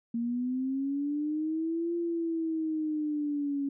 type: linear two-way sweep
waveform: sine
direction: up then down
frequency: 230.6 to 343.4 to 277.3 Hz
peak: -28 dBFS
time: 0.14-3.69 s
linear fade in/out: 5 ms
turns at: 1.95 s
effects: none